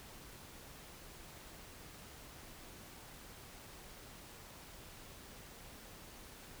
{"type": "silence", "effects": ["pink hiss -54 dBFS RMS until 6.6 s"]}